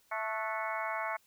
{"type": "harmonic tone with a mistuned harmonic", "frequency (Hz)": 220, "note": "A3", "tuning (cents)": 0, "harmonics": [3, 4, 5, 6, 7, 8, 9, 10], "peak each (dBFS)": [-39, -39, -39, -43, -42, -45, -46, -41], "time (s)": [0.11, 1.17], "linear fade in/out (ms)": 10, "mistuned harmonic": 7, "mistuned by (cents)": -70, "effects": ["white hiss -68 dBFS RMS until 1.26 s"]}